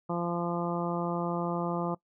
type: harmonic tone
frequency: 172.5 Hz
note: F3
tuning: 21 cents flat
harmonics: 1 / 2 / 3 / 4 / 5 / 6 / 7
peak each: -32 / -35 / -37 / -38 / -39 / -40 / -40 dBFS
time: 0.09-1.95 s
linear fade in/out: 10 ms
effects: noise-tail reverb RT60 0.1 s tail -21 dB re dry